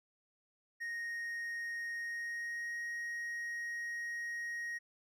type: tone with pitch glide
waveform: triangle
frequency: 1864.7 to 1879.8 Hz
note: A#6 to A#6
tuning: 0 to +14 cents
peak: -36 dBFS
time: 0.8-4.79 s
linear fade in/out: 20 ms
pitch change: +14 cents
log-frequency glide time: 1.97-2.78 s
effects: none